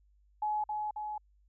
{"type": "tone with echo", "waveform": "sine", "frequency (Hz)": 847, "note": "G#5", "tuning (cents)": 34, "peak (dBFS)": -29, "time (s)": [0.42, 0.64], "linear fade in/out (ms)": 5, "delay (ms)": 270, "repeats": 2, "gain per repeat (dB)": -3, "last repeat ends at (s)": 1.18, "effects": ["added 50 Hz sine -63 dBFS peak until 1.48 s"]}